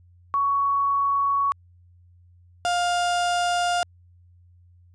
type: tone pair in turn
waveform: sine / 35% pulse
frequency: 1118 / 704.3 Hz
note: C#6 / F5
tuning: +14 / +14 cents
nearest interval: minor sixth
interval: 800 cents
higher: first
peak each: -19 dBFS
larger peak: neither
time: 0.34-1.52 / 2.65-3.83 s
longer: neither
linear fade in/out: 0 ms
effects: added 88 Hz sine -51 dBFS peak until 4.94 s + resampled to 22050 Hz